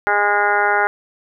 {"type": "harmonic tone", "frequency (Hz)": 205.2, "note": "G#3", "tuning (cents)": -21, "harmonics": [2, 3, 4, 5, 6, 7, 8, 9, 10], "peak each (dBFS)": [-23, -26, -18, -27, -27, -18, -25, -26, -28], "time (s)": [0.07, 0.87], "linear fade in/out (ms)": 0, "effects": []}